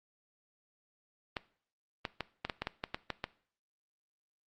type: clicks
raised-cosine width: 0.3 ms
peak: -18 dBFS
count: 11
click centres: 1.368 / 2.052 / 2.207 / 2.45 / 2.498 / 2.62 / 2.671 / 2.839 / 2.945 / 3.103 / 3.241 s
effects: noise-tail reverb RT60 0.5 s tail -18 dB re dry + Opus 48 kbps